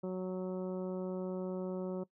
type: harmonic tone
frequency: 185 Hz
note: F#3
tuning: in tune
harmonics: 1 / 2 / 3 / 4 / 5 / 6 / 7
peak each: -38 / -39 / -42 / -56 / -54 / -59 / -58 dBFS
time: 0.03-2.04 s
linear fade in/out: 10 ms
effects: noise-tail reverb RT60 0.1 s tail -20 dB re dry